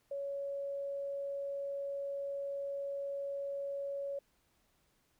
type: tone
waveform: sine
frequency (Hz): 559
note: C#5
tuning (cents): +14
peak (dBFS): -36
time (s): 0.11-4.19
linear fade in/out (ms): 5
effects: pink hiss -74 dBFS RMS until 5.19 s